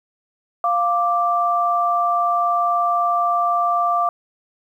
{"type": "tone pair together", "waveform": "sine", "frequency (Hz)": [698.5, 1174.7], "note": ["F5", "D6"], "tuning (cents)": [0, 0], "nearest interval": "major sixth", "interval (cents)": 900, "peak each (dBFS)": [-19, -18], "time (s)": [0.64, 4.09], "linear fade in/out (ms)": 2, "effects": ["9-bit"]}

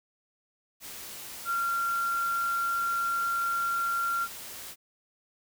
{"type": "tone in noise", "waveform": "sine", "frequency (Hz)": 1378, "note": "F6", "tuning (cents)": -24, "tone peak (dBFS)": -26, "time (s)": [1.45, 4.28], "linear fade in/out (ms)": 50, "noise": "white", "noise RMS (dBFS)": -42, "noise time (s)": [0.8, 4.76], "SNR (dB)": 13, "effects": []}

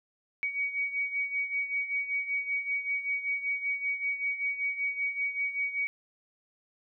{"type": "beating tone pair", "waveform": "sine", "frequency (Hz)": [2254, 2259.2], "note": ["C#7", "C#7"], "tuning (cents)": [28, 32], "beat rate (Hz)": 5.2, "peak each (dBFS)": [-30, -35], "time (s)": [0.43, 5.87], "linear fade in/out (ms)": 0, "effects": []}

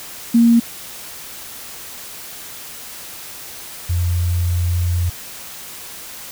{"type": "tone pair in turn", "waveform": "sine", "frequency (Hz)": [233.1, 87.31], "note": ["A#3", "F2"], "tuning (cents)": [0, 0], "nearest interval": "octave + perfect fourth", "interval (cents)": 1700, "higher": "first", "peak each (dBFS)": [-8, -15], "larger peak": "first", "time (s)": [[0.34, 0.6], [3.89, 5.1]], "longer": "second", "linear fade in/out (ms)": 10, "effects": ["white hiss -34 dBFS RMS until 6.31 s"]}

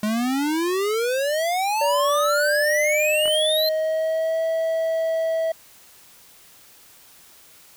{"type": "exponential sweep", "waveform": "square", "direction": "up", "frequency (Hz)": [207.7, 4186], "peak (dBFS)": -21, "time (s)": [0.03, 3.69], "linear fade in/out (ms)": 2}
{"type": "tone with pitch glide", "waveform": "triangle", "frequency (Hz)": [576, 650.3], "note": ["D5", "E5"], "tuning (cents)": [-34, -24], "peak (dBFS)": -18, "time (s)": [1.81, 5.52], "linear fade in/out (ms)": 5, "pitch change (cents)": 210, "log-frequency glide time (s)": [1.95, 4.41]}
{"type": "clicks", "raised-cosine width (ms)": 0.5, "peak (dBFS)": -19, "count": 2, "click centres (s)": [3.257, 3.279]}
{"effects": ["white hiss -50 dBFS RMS until 7.76 s"]}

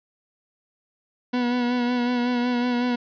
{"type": "tone with vibrato", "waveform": "40% pulse", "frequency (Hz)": 244.5, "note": "B3", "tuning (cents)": -17, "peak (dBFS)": -20, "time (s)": [1.33, 2.96], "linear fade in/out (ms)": 10, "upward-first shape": "sine", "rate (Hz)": 5.4, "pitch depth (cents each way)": 29, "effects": ["resampled to 11025 Hz", "10-bit"]}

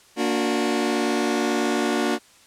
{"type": "chord", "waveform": "sawtooth", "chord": "Bb augmented", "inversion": "none", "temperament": "just", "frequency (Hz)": [233.1, 291.4, 364.2], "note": ["Bb3", "D4", "F#4"], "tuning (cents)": [0, -13, -27], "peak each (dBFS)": -21, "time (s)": [0.16, 2.19], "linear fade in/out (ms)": 50, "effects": ["white hiss -53 dBFS RMS until 2.46 s", "low-pass 9000 Hz 12 dB/octave"]}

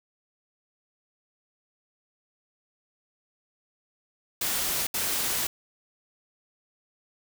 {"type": "noise bursts at uneven times", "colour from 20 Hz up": "white", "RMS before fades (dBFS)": -28, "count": 2, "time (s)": [[4.41, 4.87], [4.94, 5.47]], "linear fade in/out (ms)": 5, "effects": []}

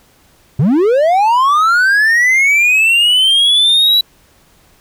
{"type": "linear sweep", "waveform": "triangle", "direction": "up", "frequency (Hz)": [116.54, 3951], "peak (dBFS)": -6, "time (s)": [0.59, 4.01], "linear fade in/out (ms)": 5, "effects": ["pink hiss -50 dBFS RMS until 4.8 s"]}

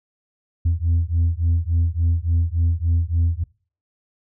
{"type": "beating tone pair", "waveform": "sine", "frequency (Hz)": [82.41, 85.91], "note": ["E2", "F2"], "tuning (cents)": [0, -28], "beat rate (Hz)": 3.5, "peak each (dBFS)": -18, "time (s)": [0.65, 3.44], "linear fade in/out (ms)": 10, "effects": ["noise-tail reverb RT60 0.4 s tail -23 dB re dry", "tanh soft clip ceiling -13 dBFS"]}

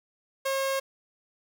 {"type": "tone", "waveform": "sawtooth", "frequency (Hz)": 540, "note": "C#5", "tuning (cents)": -45, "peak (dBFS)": -22, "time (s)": [0.45, 0.8], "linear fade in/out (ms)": 10, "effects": []}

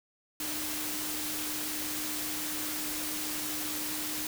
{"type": "tone in noise", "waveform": "sine", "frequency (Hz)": 304.4, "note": "D#4", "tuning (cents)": -38, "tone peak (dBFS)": -41, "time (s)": [0.4, 4.27], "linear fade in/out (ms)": 2, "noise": "white", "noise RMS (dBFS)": -35, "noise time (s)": [0.4, 4.27], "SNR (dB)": -9, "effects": []}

